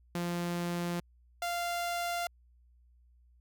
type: tone pair in turn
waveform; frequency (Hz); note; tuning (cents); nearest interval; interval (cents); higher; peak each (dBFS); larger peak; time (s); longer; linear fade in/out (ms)
sawtooth; 173.6 / 694.4; F3 / F5; -10 / -10; 2 octaves; 2400; second; -28; neither; 0.15-1 / 1.42-2.27; neither; 2
effects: added 60 Hz sine -60 dBFS peak until 3.4 s